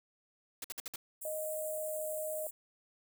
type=noise bursts; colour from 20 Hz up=white; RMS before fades=-41 dBFS; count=5; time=0.62-0.959 s; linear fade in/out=2 ms; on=23 ms; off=56 ms
type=high-pass noise; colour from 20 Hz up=pink; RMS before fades=-44 dBFS; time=1.21-2.51 s; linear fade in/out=10 ms; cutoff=7400 Hz; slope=96 dB/octave
type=tone; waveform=sine; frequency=621 Hz; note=D#5; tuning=3 cents flat; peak=-36 dBFS; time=1.25-2.47 s; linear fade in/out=2 ms
effects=none